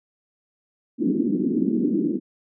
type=band-pass noise; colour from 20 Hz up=pink; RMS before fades=-22 dBFS; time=0.98-2.2 s; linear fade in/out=50 ms; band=200 to 350 Hz; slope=48 dB/octave; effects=none